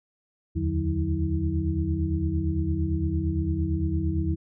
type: tone cluster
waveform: sine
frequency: 74.9 / 83.7 / 149.2 / 183 / 323.3 Hz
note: D2 / E2 / D3 / F#3 / E4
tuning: +35 / +27 / +28 / -19 / -34 cents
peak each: -31 / -26 / -33 / -32 / -30 dBFS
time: 0.55-4.36 s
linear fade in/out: 20 ms
effects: none